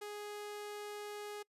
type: tone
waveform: sawtooth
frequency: 415.3 Hz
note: G#4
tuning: in tune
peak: -39 dBFS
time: 0.01-1.43 s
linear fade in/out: 10 ms
effects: noise-tail reverb RT60 0.1 s tail -24 dB re dry + resampled to 32000 Hz